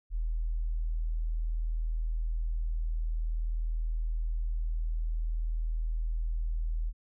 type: tone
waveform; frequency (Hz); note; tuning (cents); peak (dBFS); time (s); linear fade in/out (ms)
sine; 40.26; E1; -40; -28; 0.1-6.93; 50
effects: none